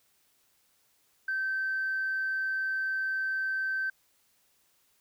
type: tone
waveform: sine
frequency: 1549 Hz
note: G6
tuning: 21 cents flat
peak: -27 dBFS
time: 1.28-3.9 s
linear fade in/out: 5 ms
effects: tanh soft clip ceiling -24 dBFS + white hiss -69 dBFS RMS until 5 s